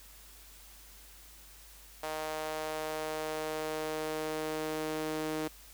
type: tone with high-pass filter sweep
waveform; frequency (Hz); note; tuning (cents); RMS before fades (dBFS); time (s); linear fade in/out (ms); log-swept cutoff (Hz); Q
sawtooth; 155.6; D#3; 0; -36; 2.03-5.48; 5; 640 to 350; 2
effects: added 50 Hz sine -56 dBFS peak until 5.73 s + white hiss -55 dBFS RMS until 5.73 s